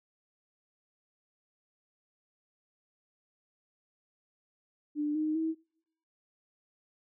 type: tone with pitch steps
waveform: sine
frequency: 296.9 / 309 / 321.5 Hz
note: D4 / D#4 / E4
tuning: +19 / -12 / -43 cents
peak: -28 dBFS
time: 4.95-5.55 s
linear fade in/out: 50 ms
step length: 200 ms
effects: noise-tail reverb RT60 0.7 s tail -24 dB re dry